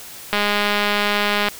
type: click train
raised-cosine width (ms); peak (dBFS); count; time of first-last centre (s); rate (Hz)
0.3; -3; 239; 0.33-1.485; 206
effects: white hiss -37 dBFS RMS until 1.59 s